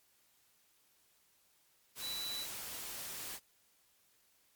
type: tone in noise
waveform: sine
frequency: 3951 Hz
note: B7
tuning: in tune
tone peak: -39 dBFS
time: 2-2.47 s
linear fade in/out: 50 ms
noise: white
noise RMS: -44 dBFS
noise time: 1.95-3.4 s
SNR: +2 dB
effects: white hiss -71 dBFS RMS until 4.55 s + MP3 96 kbps